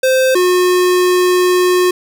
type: tone pair in turn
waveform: square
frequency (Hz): 520 / 361.9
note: C5 / F#4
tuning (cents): -11 / -38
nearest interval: tritone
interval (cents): 627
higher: first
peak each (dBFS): -10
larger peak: neither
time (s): 0.03-0.35 / 0.35-1.91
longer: second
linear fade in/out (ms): 5
effects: none